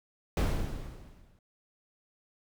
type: noise with exponential decay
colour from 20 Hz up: brown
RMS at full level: -23 dBFS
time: 0.37-1.39 s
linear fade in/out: 2 ms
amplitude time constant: 220 ms
effects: none